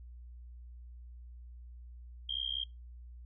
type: tone with amplitude modulation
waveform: sine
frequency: 3202 Hz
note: G7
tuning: 36 cents sharp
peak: -29 dBFS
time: 2.29-2.64 s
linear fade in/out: 5 ms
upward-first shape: sine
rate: 65.1 Hz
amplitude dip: 100%
effects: noise-tail reverb RT60 0.2 s tail -22 dB re dry + added 60 Hz sine -47 dBFS peak until 3.25 s